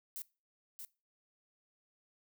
violet noise with echo, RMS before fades -43 dBFS, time 0.16-0.22 s, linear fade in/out 0 ms, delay 630 ms, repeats 1, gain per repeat -4 dB, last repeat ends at 0.85 s, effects noise-tail reverb RT60 0.3 s tail -21 dB re dry

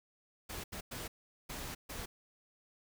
pink noise bursts at uneven times, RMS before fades -43 dBFS, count 5, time 0.49-0.64 / 0.72-0.81 / 0.91-1.08 / 1.49-1.75 / 1.89-2.06 s, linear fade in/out 10 ms, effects none

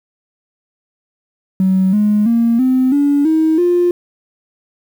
triangle tone with pitch steps, 188.7 / 209.4 / 232.3 / 257.8 / 286 / 317.4 / 352.1 Hz, F#3 / G#3 / A#3 / C4 / D4 / D#4 / F4, +34 / +15 / -6 / -26 / -46 / +35 / +14 cents, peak -6 dBFS, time 1.6-3.91 s, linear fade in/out 2 ms, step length 330 ms, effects tanh soft clip ceiling -7 dBFS + 7-bit

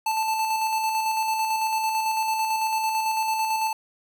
square tone with tremolo, 880 Hz, A5, in tune, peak -22 dBFS, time 0.06-3.73 s, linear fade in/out 5 ms, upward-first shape square, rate 9 Hz, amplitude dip 30%, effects none

